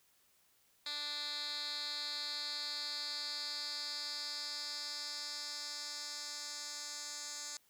10% pulse tone with band-pass filter sweep, 293.7 Hz, D4, in tune, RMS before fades -42 dBFS, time 0.86-7.57 s, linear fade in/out 2 ms, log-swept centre 3900 to 6200 Hz, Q 4.1, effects white hiss -71 dBFS RMS until 7.69 s

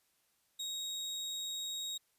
30% pulse tone, 3774 Hz, A#7, 21 cents sharp, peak -35 dBFS, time 0.59-1.98 s, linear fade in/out 10 ms, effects white hiss -75 dBFS RMS until 2.18 s + resampled to 32000 Hz

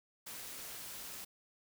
white noise with amplitude modulation, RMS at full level -44 dBFS, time 0.26-1.25 s, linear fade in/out 10 ms, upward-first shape sine, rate 267 Hz, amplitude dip 55%, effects none

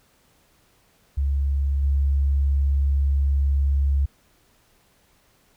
sine tone with level steps, 69.5 Hz, C#2, 5 cents sharp, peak -19 / -17 dBFS, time 1.17-4.06 s, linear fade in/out 10 ms, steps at 1.83 s, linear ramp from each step 5 ms, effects pink hiss -61 dBFS RMS until 5.56 s

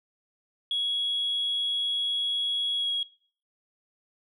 sine tone with pitch glide, 3336 to 3309 Hz, G#7 to G#7, +7 to -7 cents, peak -24 dBFS, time 0.71-3.03 s, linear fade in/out 2 ms, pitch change -14 cents, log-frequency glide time 2.76-2.89 s, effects noise-tail reverb RT60 0.5 s tail -23 dB re dry + tanh soft clip ceiling -21 dBFS

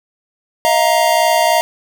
square chord, Eb suspended second, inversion none, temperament equal with one note detuned, 635.3 / 698.5 / 932.3 Hz, Eb5 / F5 / Bb5, +36 / 0 / 0 cents, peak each -16 dBFS, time 0.65-1.61 s, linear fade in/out 0 ms, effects none

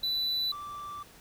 triangle tone pair in turn, 3977 / 1169.5 Hz, B7 / D6, +11 / -8 cents, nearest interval octave + major sixth, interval 2119 cents, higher first, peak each -26 / -36 dBFS, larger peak first, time 0.03-0.52 / 0.52-1.03 s, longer second, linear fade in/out 5 ms, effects pink hiss -54 dBFS RMS until 1.2 s

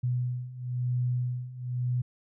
sine beating tone pair, 123.47 / 124.47 Hz, B2 / B2, 0 / +14 cents, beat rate 1 Hz, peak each -32 / -29 dBFS, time 0.03-2.02 s, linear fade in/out 10 ms, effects none

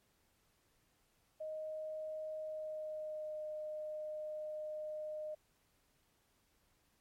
sine tone with pitch glide, 623 to 613 Hz, D#5 to D#5, +2 to -26 cents, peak -40 dBFS, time 1.4-5.35 s, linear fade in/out 10 ms, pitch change -28 cents, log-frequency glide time 2.38-3.43 s, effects pink hiss -75 dBFS RMS until 7 s + MP3 64 kbps

